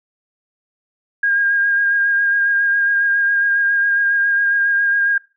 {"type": "tone with vibrato", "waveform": "sine", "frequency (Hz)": 1619, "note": "G#6", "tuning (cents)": -45, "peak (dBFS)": -13, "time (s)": [1.23, 5.18], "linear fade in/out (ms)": 5, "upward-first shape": "sine", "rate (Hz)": 7.3, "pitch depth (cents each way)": 18, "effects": ["noise-tail reverb RT60 0.3 s tail -21 dB re dry"]}